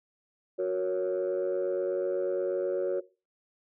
sine chord, F# major, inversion none, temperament equal with one note detuned, 367.7 / 466.2 / 554.4 Hz, F#4 / A#4 / C#5, -11 / 0 / 0 cents, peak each -28 / -32 / -29 dBFS, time 0.58-3.01 s, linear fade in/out 20 ms, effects noise-tail reverb RT60 0.3 s tail -18 dB re dry + tanh soft clip ceiling -22 dBFS

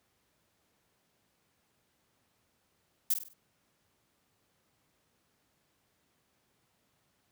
violet noise with echo, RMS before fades -27 dBFS, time 3.1-3.14 s, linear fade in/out 5 ms, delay 49 ms, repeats 4, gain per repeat -8 dB, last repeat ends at 3.336 s, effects pink hiss -74 dBFS RMS until 7.31 s + high-pass 80 Hz 12 dB/octave

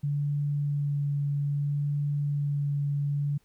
sine tone with vibrato, 144 Hz, D3, 34 cents flat, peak -25 dBFS, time 0.03-3.38 s, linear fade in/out 10 ms, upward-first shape sine, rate 0.62 Hz, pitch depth 11 cents each way, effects pink hiss -68 dBFS RMS until 3.44 s

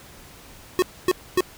square tone bursts, 365.7 Hz, F#4, 20 cents flat, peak -16 dBFS, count 3, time 0.79-1.406 s, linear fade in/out 0 ms, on 32 ms, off 260 ms, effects pink hiss -46 dBFS RMS until 1.57 s

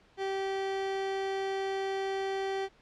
30% pulse tone, 387.9 Hz, G4, 18 cents flat, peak -28 dBFS, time 0.17-2.69 s, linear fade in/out 50 ms, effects pink hiss -62 dBFS RMS until 2.81 s + low-pass 4000 Hz 12 dB/octave

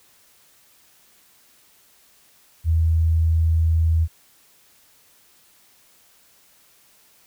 sine tone, 81.3 Hz, E2, 23 cents flat, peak -15 dBFS, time 2.64-4.08 s, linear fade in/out 50 ms, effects white hiss -56 dBFS RMS until 7.26 s

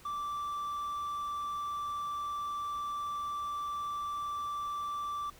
triangle tone, 1169 Hz, D6, 8 cents flat, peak -32 dBFS, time 0.05-5.3 s, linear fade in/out 5 ms, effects added 71 Hz sine -63 dBFS peak until 5.39 s + pink hiss -57 dBFS RMS until 5.39 s

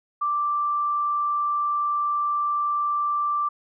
sine tone, 1174.7 Hz, D6, in tune, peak -21 dBFS, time 0.21-3.49 s, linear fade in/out 10 ms, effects none

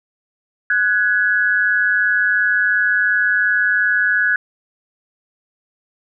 sine tone pair together, 1480 / 1677.2 Hz, F#6 / G#6, 0 / +17 cents, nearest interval major second, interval 217 cents, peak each -16 dBFS, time 0.7-4.36 s, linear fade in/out 2 ms, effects none

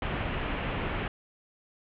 pink low-pass noise, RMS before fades -32 dBFS, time 0.02-1.08 s, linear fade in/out 2 ms, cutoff 3100 Hz, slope 48 dB/octave, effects none

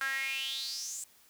sawtooth tone with high-pass filter sweep, 269.4 Hz, C#4, 49 cents flat, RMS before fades -36 dBFS, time 0.01-1.04 s, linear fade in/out 0 ms, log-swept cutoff 1500 to 8000 Hz, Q 7.2, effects white hiss -62 dBFS RMS until 1.29 s

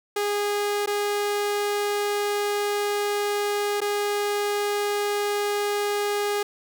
sawtooth tone with dropouts, 411 Hz, G#4, 18 cents flat, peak -19 dBFS, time 0.16-6.43 s, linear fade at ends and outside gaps 5 ms, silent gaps 0.861-0.873 / 3.805-3.815 s, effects none

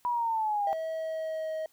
sine linear sweep, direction down, 981 to 784 Hz, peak -26 dBFS, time 0.05-0.73 s, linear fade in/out 0 ms
triangle tone with pitch glide, 644 to 632.2 Hz, E5 to D#5, -41 to +27 cents, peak -29 dBFS, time 0.67-1.66 s, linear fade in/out 2 ms, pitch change -32 cents, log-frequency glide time 0.89-1.52 s
effects white hiss -66 dBFS RMS until 1.72 s

